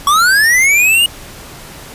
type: linear sweep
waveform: square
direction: up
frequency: 1108 to 2895 Hz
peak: -8 dBFS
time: 0.07-1.06 s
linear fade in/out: 2 ms
effects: pink hiss -33 dBFS RMS until 1.94 s + resampled to 32000 Hz